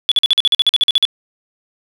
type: tone bursts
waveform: sine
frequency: 3427 Hz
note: A7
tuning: 46 cents flat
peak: -7 dBFS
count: 14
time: 0.09-1.052 s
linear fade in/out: 0 ms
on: 26 ms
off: 46 ms
effects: tanh soft clip ceiling -4 dBFS + 8-bit